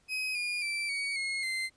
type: tone with pitch steps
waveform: 35% pulse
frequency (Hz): 2528 / 2431 / 2337 / 2247 / 2160 / 2077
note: D#7 / D#7 / D7 / C#7 / C#7 / C7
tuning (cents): +27 / -41 / -9 / +23 / -45 / -13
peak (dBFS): -29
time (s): 0.08-1.7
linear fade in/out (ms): 50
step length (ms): 270
effects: pink hiss -68 dBFS RMS until 1.76 s + resampled to 22050 Hz